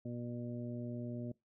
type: harmonic tone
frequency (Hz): 120.3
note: B2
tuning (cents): -45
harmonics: 1 / 2 / 3 / 4 / 5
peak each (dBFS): -43 / -42 / -49 / -57 / -50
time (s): 0.05-1.32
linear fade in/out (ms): 5
effects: noise-tail reverb RT60 0.2 s tail -23 dB re dry